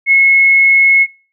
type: tone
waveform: sine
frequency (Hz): 2179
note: C#7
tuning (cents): -30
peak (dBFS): -5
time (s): 0.06-1.07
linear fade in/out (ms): 50
effects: noise-tail reverb RT60 0.4 s tail -26 dB re dry